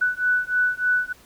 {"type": "beating tone pair", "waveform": "sine", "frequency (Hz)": [1485, 1488.3], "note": ["F#6", "F#6"], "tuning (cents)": [6, 10], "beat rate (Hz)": 3.3, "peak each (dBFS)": -22, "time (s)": [0.01, 1.13], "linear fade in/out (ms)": 10, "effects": ["pink hiss -52 dBFS RMS until 1.25 s"]}